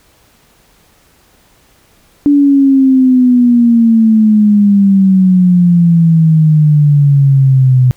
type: exponential sweep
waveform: sine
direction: down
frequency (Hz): 290 to 125.7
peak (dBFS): -4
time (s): 2.26-7.91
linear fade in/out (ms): 0
effects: pink hiss -49 dBFS RMS until 7.96 s